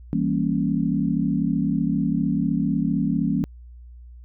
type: chord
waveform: sine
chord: E diminished seventh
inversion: none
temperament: equal with one note detuned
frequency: 164.81 / 197.48 / 233.1 / 277.2 Hz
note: E3 / G3 / Bb3 / Db4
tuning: 0 / +13 / 0 / 0 cents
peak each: -25 dBFS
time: 0.13-3.44 s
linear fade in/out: 0 ms
effects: added 60 Hz sine -40 dBFS peak until 4.24 s